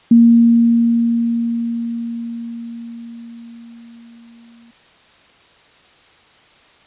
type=tone with exponential decay; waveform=sine; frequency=233.1 Hz; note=A#3; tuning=in tune; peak=-4 dBFS; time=0.11-4.71 s; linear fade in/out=5 ms; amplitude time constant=1000 ms; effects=white hiss -49 dBFS RMS until 6.86 s + resampled to 8000 Hz